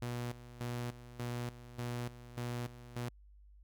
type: tone with tremolo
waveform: sawtooth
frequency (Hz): 121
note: B2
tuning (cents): -35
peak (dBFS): -33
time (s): 0.02-3.09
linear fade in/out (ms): 5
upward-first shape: square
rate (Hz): 1.7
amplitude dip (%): 80
effects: added 50 Hz sine -56 dBFS peak until 3.63 s